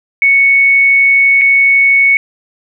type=tone with dropouts; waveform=sine; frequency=2217 Hz; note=C#7; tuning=in tune; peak=-5 dBFS; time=0.22-2.17 s; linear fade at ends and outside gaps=1 ms; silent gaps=1.413-1.417 s; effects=none